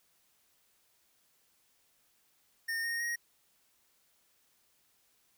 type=tone with pitch steps; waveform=square; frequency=1827 / 1853.6 / 1880.5 Hz; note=A#6 / A#6 / A#6; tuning=-35 / -10 / +15 cents; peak=-33 dBFS; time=2.68-3.16 s; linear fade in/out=10 ms; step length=160 ms; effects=white hiss -71 dBFS RMS until 5.37 s